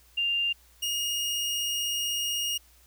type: tone pair in turn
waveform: sine / sawtooth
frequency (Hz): 2794 / 2856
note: F7 / F7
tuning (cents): 0 / +38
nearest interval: unison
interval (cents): 38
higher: second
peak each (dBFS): -24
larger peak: neither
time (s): 0.17-0.53 / 0.82-2.58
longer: second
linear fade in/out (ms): 10
effects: added 60 Hz sine -59 dBFS peak until 2.86 s + white hiss -60 dBFS RMS until 2.86 s